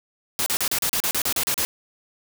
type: noise bursts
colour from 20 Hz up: white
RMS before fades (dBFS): -23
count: 12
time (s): 0.39-1.65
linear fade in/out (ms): 0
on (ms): 72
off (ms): 36
effects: none